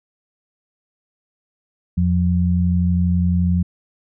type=tone pair together; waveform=sine; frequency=85.3 / 177.23 Hz; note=F2 / F3; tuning=-40 / +26 cents; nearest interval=octave + minor second; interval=1266 cents; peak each=-17 dBFS; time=1.97-3.63 s; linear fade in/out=10 ms; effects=none